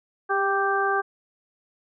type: harmonic tone with a mistuned harmonic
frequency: 392 Hz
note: G4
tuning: in tune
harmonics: 1 / 2 / 3 / 4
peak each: -26 / -26 / -26 / -26 dBFS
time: 0.29-1.02 s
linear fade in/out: 20 ms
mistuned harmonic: 1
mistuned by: +20 cents
effects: none